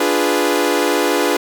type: chord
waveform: sawtooth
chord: D diminished seventh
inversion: none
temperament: equal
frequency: 293.7 / 349.2 / 415.3 / 493.9 Hz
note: D4 / F4 / Ab4 / Cb5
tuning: 0 / 0 / 0 / 0 cents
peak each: -16 dBFS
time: 0-1.37 s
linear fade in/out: 5 ms
effects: none